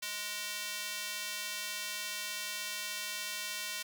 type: tone with high-pass filter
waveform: square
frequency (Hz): 208.3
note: G#3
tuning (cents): +5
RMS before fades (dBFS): -39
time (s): 0.02-3.83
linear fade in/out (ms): 10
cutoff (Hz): 2400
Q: 0.77
effects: none